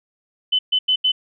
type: tone bursts at uneven times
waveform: sine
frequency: 3025 Hz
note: F#7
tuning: 38 cents sharp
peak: -14 dBFS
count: 4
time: 0.52-0.59 / 0.72-0.79 / 0.88-0.96 / 1.04-1.12 s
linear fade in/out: 10 ms
effects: none